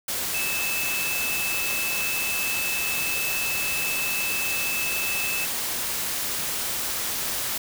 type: tone in noise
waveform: sine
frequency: 2619 Hz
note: E7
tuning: 12 cents flat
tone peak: -27 dBFS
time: 0.34-5.45 s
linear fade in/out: 5 ms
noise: white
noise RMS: -28 dBFS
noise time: 0.08-7.58 s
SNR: -2 dB
effects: none